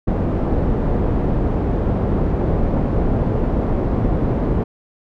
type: low-pass noise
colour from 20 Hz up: pink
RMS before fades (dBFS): -18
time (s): 0.07-4.64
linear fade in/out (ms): 10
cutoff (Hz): 540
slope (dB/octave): 12
effects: none